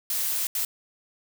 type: noise bursts at uneven times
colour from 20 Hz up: blue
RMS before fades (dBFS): -27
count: 2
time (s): 0.1-0.47 / 0.55-0.65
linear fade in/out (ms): 2
effects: none